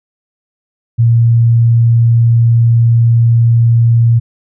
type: tone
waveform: sine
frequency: 116.54 Hz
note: A#2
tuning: in tune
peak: -5 dBFS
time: 0.98-4.2 s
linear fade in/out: 20 ms
effects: none